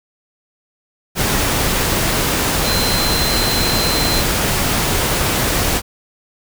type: tone in noise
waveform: sine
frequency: 4096 Hz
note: C8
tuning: 38 cents flat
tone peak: -20 dBFS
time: 2.63-4.24 s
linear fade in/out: 50 ms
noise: pink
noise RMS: -17 dBFS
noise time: 1.15-5.82 s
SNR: -6 dB
effects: none